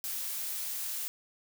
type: noise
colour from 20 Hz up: blue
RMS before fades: -36 dBFS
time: 0.04-1.08 s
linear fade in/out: 0 ms
effects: none

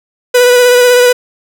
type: tone with vibrato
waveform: 45% pulse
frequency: 493 Hz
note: B4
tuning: 3 cents flat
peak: -4 dBFS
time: 0.34-1.13 s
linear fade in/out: 10 ms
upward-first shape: sine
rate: 16 Hz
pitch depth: 21 cents each way
effects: none

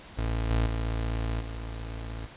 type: tone with level steps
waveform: 30% pulse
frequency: 56 Hz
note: A1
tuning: 31 cents sharp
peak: -24 / -20 / -25 / -32 dBFS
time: 0.17-2.27 s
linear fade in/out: 20 ms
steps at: 0.5 / 0.66 / 1.4 s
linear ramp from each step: 10 ms
effects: pink hiss -48 dBFS RMS until 2.36 s + resampled to 8000 Hz

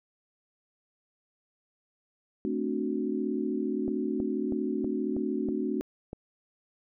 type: chord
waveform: sine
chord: D dominant seventh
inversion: second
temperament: equal with one note detuned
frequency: 220 / 261.6 / 297.1 / 370 Hz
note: A3 / C4 / D4 / F#4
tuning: 0 / 0 / +20 / 0 cents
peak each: -33 dBFS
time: 2.45-5.81 s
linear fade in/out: 0 ms
type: click train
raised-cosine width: 2 ms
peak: -24 dBFS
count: 8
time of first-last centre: 3.88-6.131 s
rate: 3.11 Hz
effects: none

